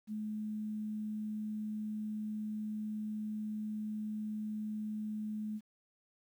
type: tone with quantisation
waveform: sine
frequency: 213.7 Hz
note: G#3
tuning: 50 cents sharp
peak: -36 dBFS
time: 0.07-5.61 s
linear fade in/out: 50 ms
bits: 11
effects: none